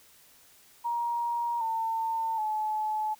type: tone with pitch steps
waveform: sine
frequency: 944 / 900.8 / 859.7 Hz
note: A#5 / A5 / A5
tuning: +22 / +40 / -40 cents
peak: -27 dBFS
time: 0.84-3.15 s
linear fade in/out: 20 ms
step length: 770 ms
effects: white hiss -58 dBFS RMS until 3.19 s